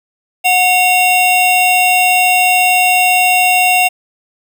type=tone pair together; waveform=square; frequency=729.4 / 2754 Hz; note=F#5 / F7; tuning=-25 / -25 cents; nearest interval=octave + major seventh; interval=2300 cents; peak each=-12 dBFS; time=0.44-3.89 s; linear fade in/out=20 ms; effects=none